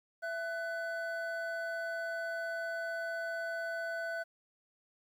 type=tone pair together; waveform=triangle; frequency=667 / 1497.4 Hz; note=E5 / F#6; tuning=+20 / +20 cents; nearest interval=octave + major second; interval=1400 cents; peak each=-36 / -36 dBFS; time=0.22-4.24 s; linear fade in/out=20 ms; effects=11-bit